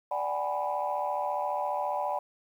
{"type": "chord", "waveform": "sine", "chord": "G# half-diminished seventh", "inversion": "second", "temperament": "equal with one note detuned", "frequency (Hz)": [587.3, 756, 830.6, 987.8], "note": ["D5", "F#5", "G#5", "B5"], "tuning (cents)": [0, 37, 0, 0], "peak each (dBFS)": -33, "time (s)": [0.11, 2.19], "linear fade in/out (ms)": 5, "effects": ["tanh soft clip ceiling -19 dBFS", "10-bit"]}